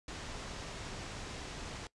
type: low-pass noise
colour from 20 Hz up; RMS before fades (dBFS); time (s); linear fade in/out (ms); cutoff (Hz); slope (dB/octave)
pink; -44; 0.08-1.87; 2; 7500; 24
effects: noise-tail reverb RT60 0.1 s tail -20 dB re dry + resampled to 24000 Hz